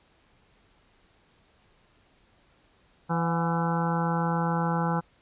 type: harmonic tone with a mistuned harmonic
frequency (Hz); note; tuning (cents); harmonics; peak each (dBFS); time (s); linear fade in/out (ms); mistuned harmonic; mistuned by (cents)
167.4; E3; +27; 1 / 2 / 3 / 4 / 5 / 6 / 7 / 8 / 9; -26 / -37 / -34 / -40 / -31 / -34 / -40 / -35 / -40; 3.09-5.01; 20; 4; +120
effects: pink hiss -63 dBFS RMS until 5.21 s + resampled to 8000 Hz

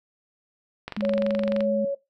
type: click train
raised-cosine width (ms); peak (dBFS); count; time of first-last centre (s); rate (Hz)
0.3; -16; 18; 0.88-1.606; 23.4
type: tone with pitch glide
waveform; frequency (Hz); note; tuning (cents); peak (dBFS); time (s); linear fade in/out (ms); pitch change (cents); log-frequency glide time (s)
sine; 209.5 to 211.4; G#3 to G#3; +15 to +31; -25; 0.97-1.85; 5; +16; 1.46-1.73
type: tone with tremolo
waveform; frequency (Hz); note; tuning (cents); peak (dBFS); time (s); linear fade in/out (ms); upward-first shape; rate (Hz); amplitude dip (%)
sine; 557; C#5; +8; -21; 1.02-1.95; 10; triangle; 1.9; 30
effects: noise-tail reverb RT60 0.2 s tail -17 dB re dry

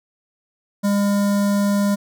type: tone with notch filter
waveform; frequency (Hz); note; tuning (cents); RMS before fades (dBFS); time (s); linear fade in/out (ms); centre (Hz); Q
square; 202.1; G#3; -47; -18; 0.83-1.96; 20; 2600; 0.85
effects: none

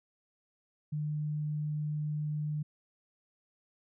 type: tone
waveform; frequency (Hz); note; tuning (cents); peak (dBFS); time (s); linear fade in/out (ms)
sine; 150.6; D3; +44; -31; 0.92-2.63; 10
effects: none

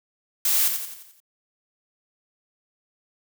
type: noise with echo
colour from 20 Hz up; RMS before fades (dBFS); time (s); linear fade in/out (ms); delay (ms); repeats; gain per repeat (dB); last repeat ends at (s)
blue; -21; 0.45-0.68; 2; 87; 6; -6; 1.202
effects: none

